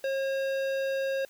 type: tone with hard clipping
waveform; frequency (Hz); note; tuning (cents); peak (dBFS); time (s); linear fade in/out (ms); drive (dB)
sine; 540; C#5; -45; -29; 0.04-1.25; 2; 14
effects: white hiss -58 dBFS RMS until 1.29 s